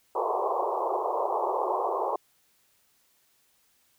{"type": "band-pass noise", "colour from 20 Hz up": "white", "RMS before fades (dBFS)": -28, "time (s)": [0.15, 2.16], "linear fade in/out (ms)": 5, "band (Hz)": [360, 1100], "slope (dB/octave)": 96, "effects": ["white hiss -67 dBFS RMS until 3.98 s"]}